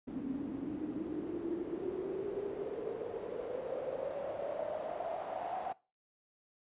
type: noise with band-pass filter sweep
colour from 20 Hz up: pink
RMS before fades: -39 dBFS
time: 0.07-5.73 s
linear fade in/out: 10 ms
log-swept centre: 260 to 750 Hz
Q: 8.9
effects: noise-tail reverb RT60 0.3 s tail -20 dB re dry + resampled to 8000 Hz